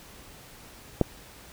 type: clicks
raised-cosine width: 2 ms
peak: -6 / -25 dBFS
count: 2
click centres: 1.013 / 1.019 s
effects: pink hiss -49 dBFS RMS until 1.52 s